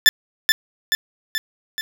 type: tone with echo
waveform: 20% pulse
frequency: 1760 Hz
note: A6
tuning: in tune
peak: -3 dBFS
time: 0.06-0.09 s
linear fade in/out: 0 ms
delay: 430 ms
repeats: 4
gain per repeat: -4 dB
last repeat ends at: 1.81 s
effects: none